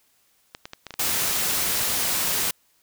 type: clicks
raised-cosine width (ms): 0.2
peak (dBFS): -18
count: 8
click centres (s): 0.549 / 0.655 / 0.734 / 0.867 / 0.907 / 0.94 / 1.075 / 1.296
type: noise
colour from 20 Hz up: white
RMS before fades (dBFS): -24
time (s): 0.99-2.51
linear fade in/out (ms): 5
effects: white hiss -64 dBFS RMS until 2.82 s